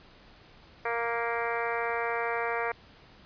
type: harmonic tone with a mistuned harmonic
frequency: 233.1 Hz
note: A#3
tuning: in tune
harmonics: 2 / 3 / 4 / 5 / 6 / 7 / 8 / 9 / 10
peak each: -33 / -35 / -36 / -37 / -38 / -38 / -39 / -40 / -40 dBFS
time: 0.85-2.72 s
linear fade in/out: 5 ms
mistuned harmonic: 8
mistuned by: +20 cents
effects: pink hiss -55 dBFS RMS until 3.25 s + resampled to 11025 Hz